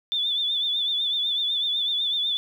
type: tone with vibrato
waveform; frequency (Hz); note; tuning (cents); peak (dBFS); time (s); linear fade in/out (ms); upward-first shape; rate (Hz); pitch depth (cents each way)
sine; 3518; A7; -1; -22; 0.12-2.37; 0; triangle; 8; 74
effects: 9-bit